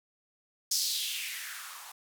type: noise with band-pass filter sweep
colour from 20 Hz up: violet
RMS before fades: -35 dBFS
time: 0.71-1.92 s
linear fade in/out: 5 ms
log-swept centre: 5600 to 840 Hz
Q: 3.5
effects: none